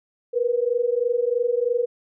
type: tone pair together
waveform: sine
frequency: 470.8 / 493.9 Hz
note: A#4 / B4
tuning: +17 / 0 cents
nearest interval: minor second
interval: 83 cents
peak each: -22 dBFS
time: 0.33-1.86 s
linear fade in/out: 20 ms
effects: none